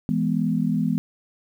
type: chord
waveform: sine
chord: E major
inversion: none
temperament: equal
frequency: 164.81 / 207.7 / 246.9 Hz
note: E3 / G#3 / B3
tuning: 0 / 0 / 0 cents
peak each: -24 dBFS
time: 0.09-0.98 s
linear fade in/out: 0 ms
effects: 9-bit